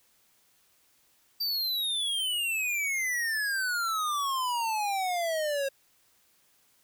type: exponential sweep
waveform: square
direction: down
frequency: 4699 to 539 Hz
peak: -28 dBFS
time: 1.4-5.69 s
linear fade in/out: 10 ms
effects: white hiss -66 dBFS RMS until 6.83 s